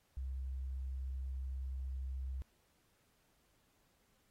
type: tone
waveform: sine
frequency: 65.6 Hz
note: C2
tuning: 5 cents sharp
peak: -38 dBFS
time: 0.17-2.42 s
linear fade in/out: 0 ms
effects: pink hiss -75 dBFS RMS until 4.3 s + AAC 48 kbps